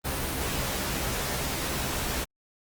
pink noise with comb filter, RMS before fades -30 dBFS, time 0.04-2.25 s, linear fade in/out 20 ms, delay 15 ms, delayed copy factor +0.55, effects Opus 32 kbps

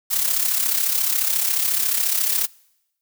blue noise with amplitude modulation, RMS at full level -18 dBFS, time 0.1-2.47 s, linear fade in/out 20 ms, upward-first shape sine, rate 34.2 Hz, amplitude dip 60%, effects noise-tail reverb RT60 0.9 s tail -25 dB re dry

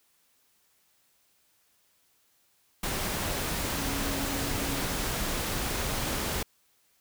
sine tone in noise, 277.2 Hz, C#4, in tune, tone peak -36 dBFS, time 3.78-4.8 s, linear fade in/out 5 ms, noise pink, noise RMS -31 dBFS, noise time 2.83-6.43 s, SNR -8 dB, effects white hiss -68 dBFS RMS until 7 s

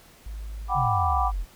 sine tone, 52.3 Hz, G#1, 13 cents sharp, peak -32 dBFS, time 0.26-0.87 s, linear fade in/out 5 ms
sine chord, G major seventh, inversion third, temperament equal with one note detuned, 737 / 784 / 987.8 / 1174.7 Hz, F#5 / G5 / B5 / D6, -7 / 0 / 0 / 0 cents, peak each -27 / -28 / -28 / -26 dBFS, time 0.68-1.32 s, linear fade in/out 50 ms
sine exponential sweep, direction down, 146.83 to 38.89 Hz, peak -25 dBFS, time 0.74-1.46 s, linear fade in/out 50 ms
effects pink hiss -53 dBFS RMS until 1.55 s

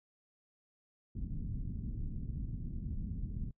pink low-pass noise, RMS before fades -39 dBFS, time 1.15-3.51 s, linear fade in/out 5 ms, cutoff 210 Hz, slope 24 dB/octave, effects noise-tail reverb RT60 0.1 s tail -24 dB re dry

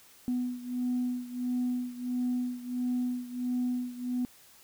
sine beating tone pair, 247.5 / 249 Hz, B3 / B3, +4 / +14 cents, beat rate 1.5 Hz, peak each -30 / -33 dBFS, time 0.28-4.25 s, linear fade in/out 0 ms, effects tanh soft clip ceiling -23 dBFS + white hiss -57 dBFS RMS until 4.63 s

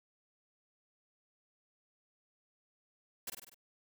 white noise with echo, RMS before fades -40 dBFS, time 3.27-3.3 s, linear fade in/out 5 ms, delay 49 ms, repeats 5, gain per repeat -4 dB, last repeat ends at 3.545 s, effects none

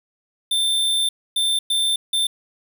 square tone bursts at uneven times, 3566 Hz, A7, 22 cents sharp, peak -18 dBFS, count 4, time 0.51-1.09 / 1.36-1.59 / 1.7-1.96 / 2.13-2.27 s, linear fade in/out 5 ms, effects 8-bit

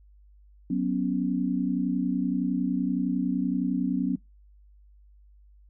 sine chord, F# suspended fourth, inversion none, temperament just, 185 / 246.7 / 277.5 Hz, F#3 / B3 / C#4, 0 / -2 / +2 cents, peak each -28 dBFS, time 0.7-4.16 s, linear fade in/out 5 ms, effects noise-tail reverb RT60 0.2 s tail -24 dB re dry + added 50 Hz sine -52 dBFS peak until 5.69 s

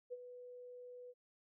sine tone with ADSR envelope, 493.9 Hz, B4, in tune, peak -40 dBFS, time 0.1-1.14 s, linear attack 28 ms, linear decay 34 ms, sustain -10 dB, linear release 41 ms, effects none

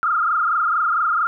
sine tone with frequency modulation, 1318.5 Hz, E6, in tune, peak -16 dBFS, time 0.03-1.27 s, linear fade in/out 0 ms, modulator 24.4 Hz, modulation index 3.9, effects none

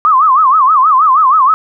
sine tone with vibrato, 1151 Hz, D6, 35 cents flat, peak -5 dBFS, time 0.05-1.54 s, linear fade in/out 0 ms, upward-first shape sine, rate 6.3 Hz, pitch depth 210 cents each way, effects none

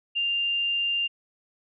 sine tone, 2794 Hz, F7, in tune, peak -23 dBFS, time 0.15-1.08 s, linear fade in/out 20 ms, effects none

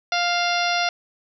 harmonic tone with a mistuned harmonic, 700 Hz, F5, 4 cents sharp, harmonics 1 / 2 / 3 / 4 / 5 / 6 / 7 / 8, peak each -23 / -26 / -28 / -29 / -30 / -31 / -31 / -32 dBFS, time 0.12-0.89 s, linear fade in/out 2 ms, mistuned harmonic 4, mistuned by -22 cents, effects none

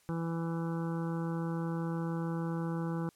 harmonic tone, 166.1 Hz, E3, 13 cents sharp, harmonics 1 / 2 / 3 / 5 / 6 / 7 / 8 / 9, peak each -33 / -39 / -43 / -47 / -49 / -50 / -51 / -52 dBFS, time 0.09-3.09 s, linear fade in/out 0 ms, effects white hiss -67 dBFS RMS until 3.15 s + low-pass 12000 Hz 12 dB/octave

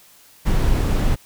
brown noise, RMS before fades -17 dBFS, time 0.45-1.16 s, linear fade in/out 20 ms, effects white hiss -50 dBFS RMS until 1.25 s

